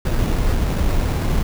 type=noise with sample-and-hold; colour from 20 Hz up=brown; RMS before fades=-18 dBFS; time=0.05-1.43 s; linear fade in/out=5 ms; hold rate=3150 Hz; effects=none